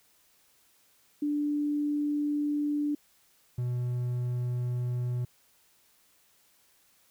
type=tone pair in turn; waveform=sine / triangle; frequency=293.7 / 123.02 Hz; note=D4 / B2; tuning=0 / -6 cents; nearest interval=octave + minor third; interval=1506 cents; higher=first; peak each=-26 / -26 dBFS; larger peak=neither; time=1.22-2.95 / 3.58-5.25 s; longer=first; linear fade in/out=5 ms; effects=white hiss -65 dBFS RMS until 7.1 s